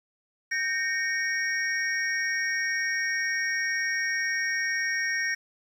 sine tone cluster, 1565 / 1847 / 2240 / 5600 Hz, G6 / A#6 / C#7 / F8, -3 / -16 / +18 / +4 cents, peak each -34 / -27 / -33 / -35 dBFS, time 0.51-5.35 s, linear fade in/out 10 ms, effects 9-bit

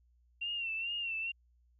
sine tone with vibrato, 2742 Hz, F7, 32 cents flat, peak -34 dBFS, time 0.41-1.32 s, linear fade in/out 10 ms, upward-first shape sine, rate 2.3 Hz, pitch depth 68 cents each way, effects added 60 Hz sine -65 dBFS peak until 1.79 s

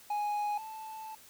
triangle tone pair in turn, 830.6 / 876.9 Hz, G#5 / A5, 0 / -6 cents, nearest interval minor second, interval 94 cents, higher second, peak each -28 / -39 dBFS, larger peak first, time 0.1-0.58 / 0.58-1.15 s, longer second, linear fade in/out 5 ms, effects white hiss -56 dBFS RMS until 1.29 s

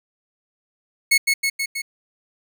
sawtooth tone with echo, 2192 Hz, C#7, 20 cents flat, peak -9 dBFS, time 1.11-1.18 s, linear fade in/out 10 ms, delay 160 ms, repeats 4, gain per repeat -3 dB, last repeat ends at 1.82 s, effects none

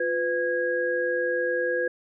sine tone cluster, 352.1 / 501 / 1645 Hz, F4 / B4 / G#6, +14 / +25 / -17 cents, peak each -31 / -25 / -28 dBFS, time 0-1.88 s, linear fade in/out 5 ms, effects none

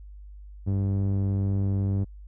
sawtooth tone with low-pass filter, 98 Hz, G2, in tune, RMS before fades -25 dBFS, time 0.66-2.05 s, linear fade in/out 20 ms, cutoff 290 Hz, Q 0.56, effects added 50 Hz sine -41 dBFS peak until 2.27 s

